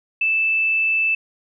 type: tone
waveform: sine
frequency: 2637 Hz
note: E7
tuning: in tune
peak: -16 dBFS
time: 0.21-1.15 s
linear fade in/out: 5 ms
effects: none